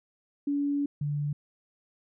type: tone pair in turn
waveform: sine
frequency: 285.4 / 146.12 Hz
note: D4 / D3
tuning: -49 / -8 cents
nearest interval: octave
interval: 1159 cents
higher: first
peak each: -25 / -27 dBFS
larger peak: first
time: 0.47-0.86 / 1.01-1.33 s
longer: first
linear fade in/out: 5 ms
effects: none